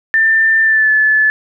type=tone with pitch glide; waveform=sine; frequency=1787 to 1732.1 Hz; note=A6 to A6; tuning=+26 to -28 cents; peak=-8 dBFS; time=0.14-1.3 s; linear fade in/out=0 ms; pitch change=-54 cents; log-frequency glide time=0.62-0.91 s; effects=none